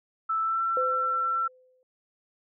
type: tone with pitch glide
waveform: sine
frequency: 1318.5 to 1345.4 Hz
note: E6 to E6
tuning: 0 to +35 cents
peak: -24 dBFS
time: 0.29-1.48 s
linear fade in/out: 10 ms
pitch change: +35 cents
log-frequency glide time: 0.41-0.62 s
type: tone with exponential decay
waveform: sine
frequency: 510 Hz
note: C5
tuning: 44 cents flat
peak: -25 dBFS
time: 0.77-1.83 s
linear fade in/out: 1 ms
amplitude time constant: 230 ms
effects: none